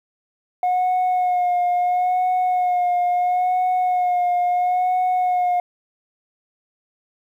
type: tone with vibrato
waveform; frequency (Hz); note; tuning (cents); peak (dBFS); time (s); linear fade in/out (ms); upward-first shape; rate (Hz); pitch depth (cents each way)
sine; 723; F#5; -40; -14; 0.63-5.6; 2; sine; 0.74; 27
effects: tanh soft clip ceiling -15 dBFS + 9-bit